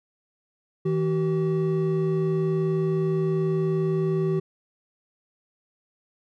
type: tone pair together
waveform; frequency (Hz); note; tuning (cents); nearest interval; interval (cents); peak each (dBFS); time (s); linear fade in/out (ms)
triangle; 160.1 / 381.1; D#3 / G4; +50 / -49; octave + minor third; 1501; -22; 0.85-4.4; 10
effects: none